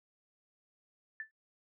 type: tone with exponential decay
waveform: sine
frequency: 1760 Hz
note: A6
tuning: in tune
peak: -35 dBFS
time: 1.2-1.31 s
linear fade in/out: 1 ms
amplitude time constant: 22 ms
effects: noise-tail reverb RT60 0.1 s tail -19 dB re dry